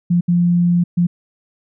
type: tone bursts at uneven times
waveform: sine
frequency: 174.3 Hz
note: F3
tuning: 3 cents flat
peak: -11 dBFS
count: 3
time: 0.1-0.21 / 0.28-0.84 / 0.97-1.07 s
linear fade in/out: 10 ms
effects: none